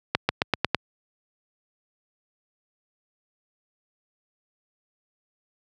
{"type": "accelerating click train", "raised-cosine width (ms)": 0.3, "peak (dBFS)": -3, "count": 6, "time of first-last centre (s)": [0.15, 0.747], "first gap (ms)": 140, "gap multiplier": 0.92, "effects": ["high-pass 80 Hz 12 dB/octave"]}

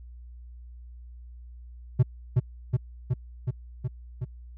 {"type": "tone with echo", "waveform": "triangle", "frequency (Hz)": 124.5, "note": "B2", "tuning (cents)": 14, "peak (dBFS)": -13, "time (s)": [1.99, 2.03], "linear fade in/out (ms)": 10, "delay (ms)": 370, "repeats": 6, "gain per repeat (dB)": -2, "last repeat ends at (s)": 4.25, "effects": ["added 60 Hz sine -42 dBFS peak until 4.57 s"]}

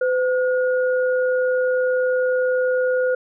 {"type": "tone pair together", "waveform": "sine", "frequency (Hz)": [508, 1438.9], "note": ["B4", "F#6"], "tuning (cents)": [49, -49], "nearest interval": "octave + tritone", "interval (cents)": 1802, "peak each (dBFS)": [-17, -26], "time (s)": [0.01, 3.15], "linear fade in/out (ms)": 5, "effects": []}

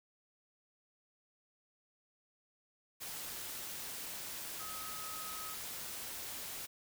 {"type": "tone in noise", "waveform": "sine", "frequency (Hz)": 1270, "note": "D#6", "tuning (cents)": 35, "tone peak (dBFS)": -47, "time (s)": [4.59, 5.55], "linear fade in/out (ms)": 20, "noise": "white", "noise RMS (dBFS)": -44, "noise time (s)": [3, 6.67], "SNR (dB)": -6, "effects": []}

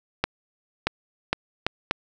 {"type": "accelerating click train", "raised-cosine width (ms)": 0.3, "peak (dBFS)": -5, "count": 5, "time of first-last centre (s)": [0.24, 1.911], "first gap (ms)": 630, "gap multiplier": 0.73, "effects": []}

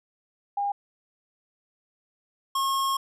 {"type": "tone pair in turn", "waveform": ["sine", "square"], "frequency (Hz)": [808, 1083.5], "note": ["G#5", "C#6"], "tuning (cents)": [-48, -40], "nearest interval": "perfect fourth", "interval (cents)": 508, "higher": "second", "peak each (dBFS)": -24, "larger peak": "neither", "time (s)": [[0.57, 0.72], [2.55, 2.97]], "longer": "second", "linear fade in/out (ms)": 5, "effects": ["resampled to 32000 Hz"]}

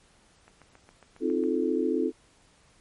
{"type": "click train", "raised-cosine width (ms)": 0.5, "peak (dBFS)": -35, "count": 8, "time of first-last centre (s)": [0.48, 1.438], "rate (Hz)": 7.31}
{"type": "chord", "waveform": "sine", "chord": "F dominant seventh", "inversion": "second", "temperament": "just", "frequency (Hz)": [261.9, 314.3, 349.2, 436.5], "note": ["C4", "Eb4", "F4", "A4"], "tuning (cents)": [2, 18, 0, -14], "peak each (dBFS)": -29, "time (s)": [1.2, 2.12], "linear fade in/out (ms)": 50}
{"effects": ["pink hiss -61 dBFS RMS until 2.8 s", "MP3 48 kbps"]}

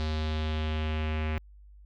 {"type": "tone with low-pass filter sweep", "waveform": "square", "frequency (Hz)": 77.78, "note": "D#2", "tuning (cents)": 0, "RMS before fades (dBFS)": -30, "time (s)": [0, 1.38], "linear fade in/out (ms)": 0, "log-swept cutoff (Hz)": [4200, 2400], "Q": 2.8, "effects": ["added 50 Hz sine -49 dBFS peak until 1.85 s"]}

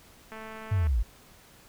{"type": "click train", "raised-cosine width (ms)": 0.5, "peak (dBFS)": -28, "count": 122, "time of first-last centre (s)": [0.32, 0.87], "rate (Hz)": 220}
{"type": "linear sweep", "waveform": "sine", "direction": "down", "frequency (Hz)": [106.1, 46.49], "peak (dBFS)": -22, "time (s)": [0.71, 1.03], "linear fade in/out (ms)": 10}
{"effects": ["pink hiss -55 dBFS RMS until 1.68 s"]}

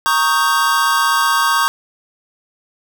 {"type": "chord", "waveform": "square", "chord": "Eb dominant seventh", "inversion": "second", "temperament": "equal", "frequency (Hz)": [932.3, 1108.7, 1244.5, 1568], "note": ["Bb5", "Db6", "Eb6", "G6"], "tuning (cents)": [0, 0, 0, 0], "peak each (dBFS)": [-21, -17, -21, -19], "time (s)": [0.06, 1.68], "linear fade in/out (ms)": 0, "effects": []}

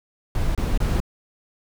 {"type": "noise bursts", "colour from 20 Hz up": "brown", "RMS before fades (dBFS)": -21, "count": 3, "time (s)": [0.35, 1.002], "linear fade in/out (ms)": 2, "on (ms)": 200, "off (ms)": 26, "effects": []}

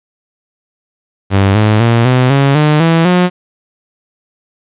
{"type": "tone with pitch steps", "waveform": "sawtooth", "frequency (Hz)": [98, 106.87, 116.54, 127.09, 138.59, 151.14, 164.82, 179.73], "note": ["G2", "A2", "A#2", "C3", "C#3", "D#3", "E3", "F3"], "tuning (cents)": [0, -50, 0, -50, 0, -50, 0, 50], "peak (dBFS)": -3, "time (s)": [1.3, 3.3], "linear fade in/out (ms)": 50, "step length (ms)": 250, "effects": ["resampled to 8000 Hz", "7-bit"]}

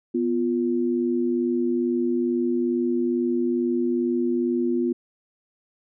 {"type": "tone pair together", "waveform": "sine", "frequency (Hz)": [246.9, 349.2], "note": ["B3", "F4"], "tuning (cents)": [0, 0], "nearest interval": "tritone", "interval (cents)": 600, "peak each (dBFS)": -23, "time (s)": [0.14, 4.93], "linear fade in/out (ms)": 10, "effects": []}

